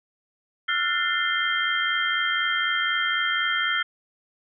sine tone cluster, 1359 / 1443 / 1787 / 2085 / 3177 Hz, F6 / F#6 / A6 / C7 / G7, -48 / -44 / +26 / -7 / +23 cents, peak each -28 dBFS, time 0.68-3.83 s, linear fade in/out 10 ms, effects none

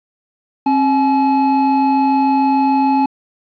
triangle tone pair together, 268.7 / 853 Hz, C4 / G#5, +46 / +46 cents, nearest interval octave + minor sixth, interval 2000 cents, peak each -12 dBFS, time 0.66-3.06 s, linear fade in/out 5 ms, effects resampled to 11025 Hz + 8-bit

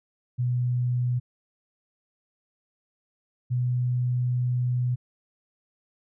sine tone pair in turn, 123.47 / 124.07 Hz, B2 / B2, 0 / +8 cents, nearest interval unison, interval 8 cents, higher second, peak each -22 dBFS, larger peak neither, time 0.38-1.2 / 3.5-4.96 s, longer second, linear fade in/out 20 ms, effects none

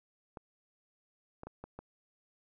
clicks, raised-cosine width 1 ms, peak -30 dBFS, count 5, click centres 0.372 / 1.434 / 1.47 / 1.64 / 1.79 s, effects none

